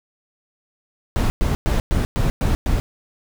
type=noise bursts; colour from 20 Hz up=brown; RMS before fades=-18 dBFS; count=7; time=1.16-2.8 s; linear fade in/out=0 ms; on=140 ms; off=110 ms; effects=none